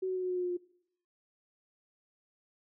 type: tone with pitch steps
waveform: sine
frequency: 375.1 / 372.1 / 369.1 / 366.1 / 363.2 / 360.2 / 357.3 / 354.5 Hz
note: F#4 / F#4 / F#4 / F#4 / F#4 / F#4 / F4 / F4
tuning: +24 / +10 / -4 / -18 / -32 / -46 / +40 / +26 cents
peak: -30 dBFS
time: 0.02-0.572 s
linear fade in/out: 10 ms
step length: 69 ms
effects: noise-tail reverb RT60 0.7 s tail -20 dB re dry